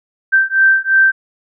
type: beating tone pair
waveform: sine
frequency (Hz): 1561 / 1563.9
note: G6 / G6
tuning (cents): -8 / -5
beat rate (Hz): 2.9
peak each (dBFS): -12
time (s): 0.32-1.12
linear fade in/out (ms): 20
effects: none